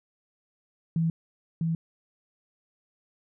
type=tone with echo; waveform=sine; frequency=164.2 Hz; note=E3; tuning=6 cents flat; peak=-22 dBFS; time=0.96-1.1 s; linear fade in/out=2 ms; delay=650 ms; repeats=1; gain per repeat=-2 dB; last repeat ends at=1.75 s; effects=none